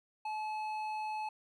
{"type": "tone with hard clipping", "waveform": "sine", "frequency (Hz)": 860, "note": "A5", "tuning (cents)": -40, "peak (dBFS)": -37, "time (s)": [0.25, 1.29], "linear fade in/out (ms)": 5, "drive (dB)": 8, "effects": []}